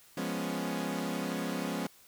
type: chord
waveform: sawtooth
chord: C# dominant seventh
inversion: first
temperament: equal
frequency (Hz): 174.61 / 207.7 / 246.9 / 277.2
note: E#3 / G#3 / B3 / C#4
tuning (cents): 0 / 0 / 0 / 0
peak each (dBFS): -34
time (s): 0.17-1.87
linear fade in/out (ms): 5
effects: white hiss -59 dBFS RMS until 2.07 s